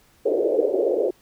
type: band-pass noise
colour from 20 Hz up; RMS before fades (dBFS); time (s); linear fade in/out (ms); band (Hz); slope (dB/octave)
pink; -21; 0.25-1.11; 10; 360 to 560; 48
effects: pink hiss -58 dBFS RMS until 1.21 s